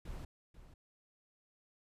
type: noise with echo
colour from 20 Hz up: brown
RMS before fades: -44 dBFS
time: 0.05-0.25 s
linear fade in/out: 5 ms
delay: 490 ms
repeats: 1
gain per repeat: -12 dB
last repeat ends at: 0.74 s
effects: resampled to 32000 Hz